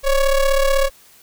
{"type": "ring-modulated tone", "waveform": "square", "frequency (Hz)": 280, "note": "C#4", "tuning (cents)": 18, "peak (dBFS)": -11, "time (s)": [0.03, 0.9], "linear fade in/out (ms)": 50, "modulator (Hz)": 262, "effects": ["white hiss -49 dBFS RMS until 1.22 s"]}